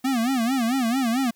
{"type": "tone with vibrato", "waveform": "square", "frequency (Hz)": 246.9, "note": "B3", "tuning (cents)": 0, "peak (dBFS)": -21, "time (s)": [0.04, 1.31], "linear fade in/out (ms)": 10, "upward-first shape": "sine", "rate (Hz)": 4.5, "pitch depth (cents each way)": 170, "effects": ["white hiss -64 dBFS RMS until 1.35 s"]}